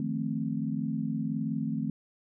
sine chord, F dominant seventh, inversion third, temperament equal, 155.56 / 174.61 / 220 / 261.6 Hz, Eb3 / F3 / A3 / C4, 0 / 0 / 0 / 0 cents, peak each -34 / -38 / -32 / -34 dBFS, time 0-1.9 s, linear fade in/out 2 ms, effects none

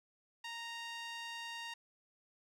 sawtooth tone with band-pass filter, 930 Hz, A#5, 4 cents flat, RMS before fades -45 dBFS, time 0.44-1.74 s, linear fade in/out 5 ms, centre 3000 Hz, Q 0.97, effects none

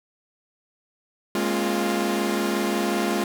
sawtooth chord, Bb minor seventh, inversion third, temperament equal with one note detuned, 207.7 / 233.1 / 270.1 / 349.2 Hz, Ab3 / Bb3 / Db4 / F4, 0 / 0 / -45 / 0 cents, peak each -22 / -27 / -26 / -22 dBFS, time 1.35-3.24 s, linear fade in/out 2 ms, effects none

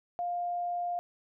sine tone, 703 Hz, F5, 11 cents sharp, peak -30 dBFS, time 0.19-0.99 s, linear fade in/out 0 ms, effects none

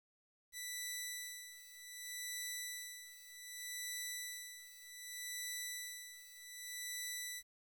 10% pulse tone with tremolo, 1975.5 Hz, B6, in tune, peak -32 dBFS, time 0.52-7.43 s, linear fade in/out 50 ms, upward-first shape sine, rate 0.65 Hz, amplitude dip 80%, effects 11-bit

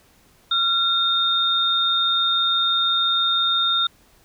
sine tone pair together, 1372 / 3663 Hz, F6 / A#7, -31 / -31 cents, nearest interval octave + perfect fourth, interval 1700 cents, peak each -23 / -18 dBFS, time 0.51-3.87 s, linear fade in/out 5 ms, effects pink hiss -56 dBFS RMS until 4.24 s

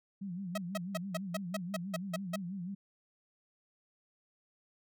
sine tone with vibrato, 185 Hz, F#3, in tune, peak -37 dBFS, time 0.21-2.75 s, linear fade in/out 10 ms, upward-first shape sine, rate 6.1 Hz, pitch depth 140 cents each way
sawtooth tone bursts, 640 Hz, D#5, 49 cents sharp, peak -29 dBFS, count 10, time 0.55-2.36 s, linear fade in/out 5 ms, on 28 ms, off 170 ms
effects none

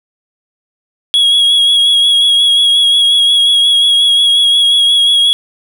triangle tone with vibrato, 3322 Hz, G#7, in tune, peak -5 dBFS, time 1.14-5.33 s, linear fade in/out 0 ms, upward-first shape sine, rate 5.6 Hz, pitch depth 24 cents each way, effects none

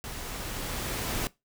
pink noise with level ramp, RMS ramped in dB -39 to -30 dBFS, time 0.04-1.27 s, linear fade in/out 0 ms, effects noise-tail reverb RT60 0.2 s tail -20 dB re dry

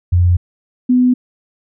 sine tone pair in turn, 88.4 / 250 Hz, F2 / B3, +22 / +21 cents, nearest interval octave + tritone, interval 1799 cents, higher second, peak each -8 dBFS, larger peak neither, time 0.12-0.37 / 0.89-1.14 s, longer neither, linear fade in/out 10 ms, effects none

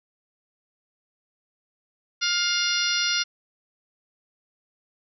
harmonic tone, 705 Hz, F5, 16 cents sharp, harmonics 2 / 3 / 4 / 5 / 6 / 7 / 8, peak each -28 / -31 / -29 / -30 / -30 / -29 / -29 dBFS, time 2.21-3.24 s, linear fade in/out 20 ms, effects none

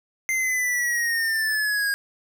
square linear sweep, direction down, 2089 to 1623 Hz, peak -22 dBFS, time 0.29-1.94 s, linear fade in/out 0 ms, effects none

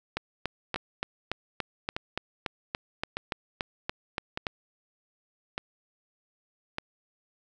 two click trains, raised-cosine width 0.3 ms, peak -13 / -15 dBFS, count 16 / 6, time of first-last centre 0.17-4.468 / 0.76-6.784 s, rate 3.49 / 0.83 Hz, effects none

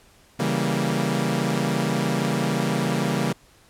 sawtooth chord, C# diminished seventh, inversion none, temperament equal, 138.59 / 164.81 / 196 / 233.1 Hz, C#3 / E3 / G3 / Bb3, 0 / 0 / 0 / 0 cents, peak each -23 dBFS, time 0.39-3.33 s, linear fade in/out 10 ms, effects pink hiss -55 dBFS RMS until 3.69 s + low-pass 12000 Hz 12 dB/octave

